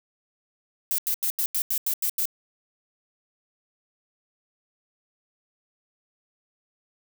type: noise bursts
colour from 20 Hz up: violet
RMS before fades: -25 dBFS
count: 9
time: 0.91-2.255 s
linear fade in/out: 0 ms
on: 73 ms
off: 86 ms
effects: none